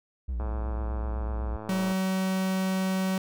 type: tone with vibrato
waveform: triangle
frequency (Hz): 61.74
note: B1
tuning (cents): 0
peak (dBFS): -26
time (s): 0.28-1.57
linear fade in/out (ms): 10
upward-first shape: sine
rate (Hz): 8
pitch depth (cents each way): 110
type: click train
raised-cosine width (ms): 1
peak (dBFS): -25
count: 165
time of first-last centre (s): 0.4-1.919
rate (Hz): 108
type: tone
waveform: 45% pulse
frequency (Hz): 188.9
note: F#3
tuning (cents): +36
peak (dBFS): -25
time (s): 1.69-3.18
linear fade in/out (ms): 2
effects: none